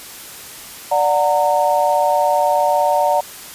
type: chord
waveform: sine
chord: D augmented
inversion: none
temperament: just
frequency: 587.3 / 734.2 / 917.7 Hz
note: D5 / F#5 / A#5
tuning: 0 / -14 / -27 cents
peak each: -17 dBFS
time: 0.91-3.21 s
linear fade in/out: 10 ms
effects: white hiss -35 dBFS RMS until 3.54 s + resampled to 32000 Hz